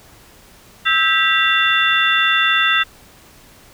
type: tone cluster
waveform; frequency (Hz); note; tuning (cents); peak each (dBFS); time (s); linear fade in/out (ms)
sine; 1308 / 1589 / 1955 / 2742 / 3519; E6 / G6 / B6 / F7 / A7; -14 / +23 / -18 / -32 / 0; -19; 0.85-2.84; 20
effects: pink hiss -46 dBFS RMS until 3.73 s